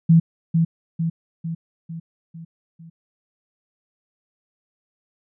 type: tone with echo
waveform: sine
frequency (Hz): 164.81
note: E3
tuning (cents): 0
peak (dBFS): -9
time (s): 0.09-0.2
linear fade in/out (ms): 10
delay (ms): 450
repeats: 6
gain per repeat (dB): -5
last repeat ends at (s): 2.9
effects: none